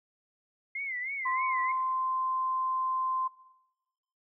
sine tone with vibrato, 2093 Hz, C7, in tune, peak -32 dBFS, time 0.75-1.72 s, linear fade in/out 5 ms, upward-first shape sine, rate 3.2 Hz, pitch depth 120 cents each way
sine tone, 1040 Hz, C6, 11 cents flat, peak -28 dBFS, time 1.25-3.28 s, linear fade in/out 10 ms
effects noise-tail reverb RT60 1.0 s tail -19 dB re dry

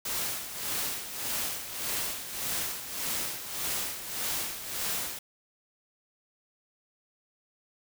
white noise with tremolo, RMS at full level -31 dBFS, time 0.05-5.19 s, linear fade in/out 5 ms, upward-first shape sine, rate 1.7 Hz, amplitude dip 65%, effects none

